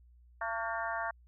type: harmonic tone with a mistuned harmonic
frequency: 226.4 Hz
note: A3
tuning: 50 cents sharp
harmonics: 3 / 4 / 5 / 6 / 7 / 8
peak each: -38 / -39 / -40 / -41 / -41 / -42 dBFS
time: 0.41-1.11 s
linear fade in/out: 5 ms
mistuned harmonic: 6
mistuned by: +68 cents
effects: added 60 Hz sine -57 dBFS peak until 1.27 s